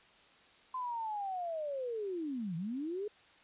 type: linear two-way sweep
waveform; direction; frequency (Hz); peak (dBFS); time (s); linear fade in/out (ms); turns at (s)
sine; down then up; 1035 to 157.3 to 429; -35; 0.74-3.08; 5; 2.56
effects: white hiss -62 dBFS RMS until 3.43 s + resampled to 8000 Hz